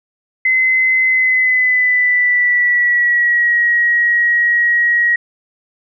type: tone with pitch glide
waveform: sine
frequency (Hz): 2047 to 1898.9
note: C7 to A#6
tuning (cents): -38 to +32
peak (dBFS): -10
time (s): 0.45-5.16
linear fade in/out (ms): 5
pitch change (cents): -130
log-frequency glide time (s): 1.06-3.57
effects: none